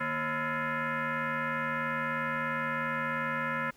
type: tone with frequency modulation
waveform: sine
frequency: 152.5 Hz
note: D#3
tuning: 34 cents flat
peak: -29 dBFS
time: 0-3.71 s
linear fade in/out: 10 ms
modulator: 388 Hz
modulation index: 4.9
effects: pink hiss -61 dBFS RMS until 3.76 s